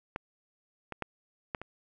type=clicks; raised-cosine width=0.5 ms; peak=-19 / -23 / -18 / -17 / -26 dBFS; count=5; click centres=0.161 / 0.923 / 1.023 / 1.548 / 1.616 s; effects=none